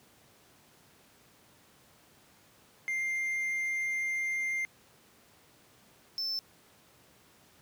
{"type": "tone pair in turn", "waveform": "triangle", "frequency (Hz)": [2102, 5297], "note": ["C7", "E8"], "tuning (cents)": [7, 8], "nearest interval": "octave + major third", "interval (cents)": 1601, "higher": "second", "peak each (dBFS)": [-28, -30], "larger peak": "first", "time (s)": [[2.88, 4.65], [6.18, 6.39]], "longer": "first", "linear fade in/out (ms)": 0, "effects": ["pink hiss -61 dBFS RMS until 7.61 s", "high-pass 100 Hz 12 dB/octave"]}